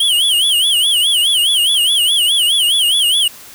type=tone with vibrato; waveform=square; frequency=3119 Hz; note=G7; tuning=9 cents flat; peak=-11 dBFS; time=0-3.28 s; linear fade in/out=5 ms; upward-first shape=sine; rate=4.8 Hz; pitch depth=170 cents each way; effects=white hiss -37 dBFS RMS until 3.54 s

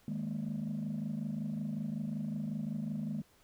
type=chord; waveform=sine; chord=D# suspended fourth; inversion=none; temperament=equal; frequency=155.56 / 207.7 / 233.1 Hz; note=D#3 / G#3 / A#3; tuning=0 / 0 / 0 cents; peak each=-38 / -36 / -38 dBFS; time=0.08-3.22 s; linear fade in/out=2 ms; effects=tanh soft clip ceiling -30 dBFS + pink hiss -66 dBFS RMS until 3.43 s

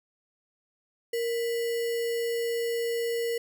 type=tone with sample-and-hold; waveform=sine; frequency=466.2 Hz; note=A#4; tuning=in tune; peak=-26 dBFS; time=1.13-3.38 s; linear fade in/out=5 ms; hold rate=2450 Hz; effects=none

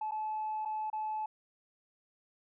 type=tone with dropouts; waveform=sine; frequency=863 Hz; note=A5; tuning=34 cents flat; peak=-32 dBFS; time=0.01-1.26 s; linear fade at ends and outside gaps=5 ms; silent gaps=0.111-0.118 / 0.651-0.656 / 0.901-0.929 s; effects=tanh soft clip ceiling -29 dBFS

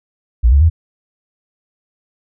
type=tone with pitch steps; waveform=sine; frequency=58.7 / 70.3 / 81.8 Hz; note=A#1 / C#2 / E2; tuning=+13 / +25 / -13 cents; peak=-6 dBFS; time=0.43-0.7 s; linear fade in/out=20 ms; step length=90 ms; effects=none

